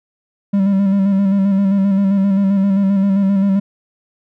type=tone with vibrato; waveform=triangle; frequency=196.3 Hz; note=G3; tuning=3 cents sharp; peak=-9 dBFS; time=0.53-3.6 s; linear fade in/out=10 ms; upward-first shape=square; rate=7.6 Hz; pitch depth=33 cents each way; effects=none